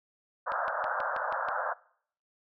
white band-pass noise, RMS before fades -32 dBFS, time 0.46-1.74 s, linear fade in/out 20 ms, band 520 to 1600 Hz, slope 96 dB/octave
click train, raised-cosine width 0.3 ms, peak -25 dBFS, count 7, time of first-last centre 0.52-1.486 s, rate 6.21 Hz
effects noise-tail reverb RT60 0.6 s tail -22 dB re dry

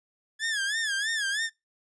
sawtooth tone with vibrato, 1700 Hz, G#6, 40 cents sharp, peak -23 dBFS, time 0.39-1.5 s, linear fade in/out 50 ms, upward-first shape sine, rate 3.1 Hz, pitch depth 130 cents each way, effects noise-tail reverb RT60 0.2 s tail -23 dB re dry + resampled to 22050 Hz

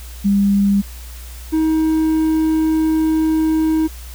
sine / triangle tone pair in turn, 200 / 316.5 Hz, G3 / D#4, +35 / +30 cents, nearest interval minor sixth, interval 795 cents, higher second, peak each -11 dBFS, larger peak neither, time 0.24-0.82 / 1.52-3.88 s, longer second, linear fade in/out 20 ms, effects added 60 Hz sine -31 dBFS peak until 4.14 s + white hiss -40 dBFS RMS until 4.14 s

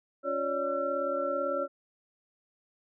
sine tone cluster, 279.2 / 356.6 / 560 / 598 / 1351 Hz, C#4 / F4 / C#5 / D5 / E6, +13 / +36 / +18 / +31 / +42 cents, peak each -39 / -39 / -30 / -37 / -34 dBFS, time 0.23-1.68 s, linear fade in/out 50 ms, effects none

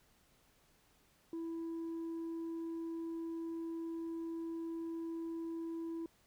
sine tone, 330.3 Hz, E4, 4 cents sharp, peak -36 dBFS, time 1.33-6.06 s, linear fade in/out 2 ms, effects tanh soft clip ceiling -38 dBFS + pink hiss -70 dBFS RMS until 6.26 s

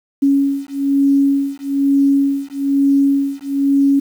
sine beating tone pair, 277.2 / 278.3 Hz, C#4 / C#4, 0 / +7 cents, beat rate 1.1 Hz, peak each -15 dBFS, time 0.22-4 s, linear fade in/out 10 ms, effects 7-bit

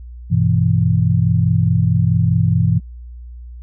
sine chord, E minor, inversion first, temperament just, 98.89 / 123.61 / 164.81 Hz, G2 / B2 / E3, +16 / +2 / 0 cents, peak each -16 dBFS, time 0.3-2.8 s, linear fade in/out 20 ms, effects added 60 Hz sine -31 dBFS peak until 3.62 s

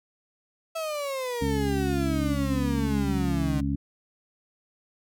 35% pulse exponential sweep, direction down, 660 to 149.2 Hz, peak -27 dBFS, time 0.75-3.61 s, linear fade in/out 10 ms
harmonic tone, 69.3 Hz, C#2, in tune, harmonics 1 / 2 / 3 / 4, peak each -30 / -30 / -32 / -28 dBFS, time 1.41-3.76 s, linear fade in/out 10 ms
effects none

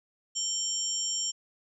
sine tone cluster, 3121 / 5560 / 7320 Hz, G7 / F8 / A#8, -8 / -9 / -32 cents, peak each -36 / -33 / -31 dBFS, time 0.35-1.32 s, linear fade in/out 20 ms, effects none

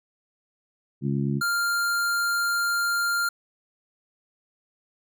harmonic tone, 69.4 Hz, C#2, 3 cents sharp, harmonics 2 / 3 / 4 / 5, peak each -25 / -27 / -32 / -34 dBFS, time 1.01-1.42 s, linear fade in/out 50 ms
square tone, 1396.9 Hz, F6, in tune, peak -23 dBFS, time 1.41-3.29 s, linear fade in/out 5 ms
effects none

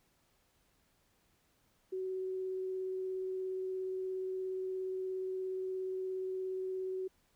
sine tone with vibrato, 375.2 Hz, F#4, 24 cents sharp, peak -35 dBFS, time 1.92-7.08 s, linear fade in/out 10 ms, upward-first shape sine, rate 17 Hz, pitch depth 8 cents each way, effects pink hiss -73 dBFS RMS until 7.35 s

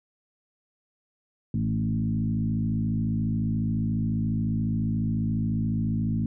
sine tone with frequency modulation, 164.81 Hz, E3, in tune, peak -23 dBFS, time 1.54-6.26 s, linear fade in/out 2 ms, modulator 54.3 Hz, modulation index 1.6, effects none

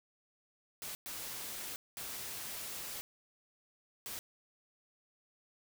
white noise bursts at uneven times, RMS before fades -43 dBFS, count 4, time 0.82-0.95 / 1.06-1.76 / 1.97-3.01 / 4.06-4.19 s, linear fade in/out 0 ms, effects none

